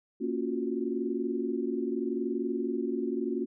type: chord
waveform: sine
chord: Gb major seventh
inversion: first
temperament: equal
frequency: 233.1 / 277.2 / 349.2 / 370 Hz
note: Bb3 / Db4 / F4 / Gb4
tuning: 0 / 0 / 0 / 0 cents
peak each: -34 dBFS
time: 0.2-3.46 s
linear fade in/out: 20 ms
effects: none